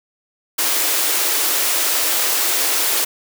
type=high-pass noise; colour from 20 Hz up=white; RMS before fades=-18 dBFS; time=0.58-3.05 s; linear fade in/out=10 ms; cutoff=280 Hz; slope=96 dB/octave; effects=none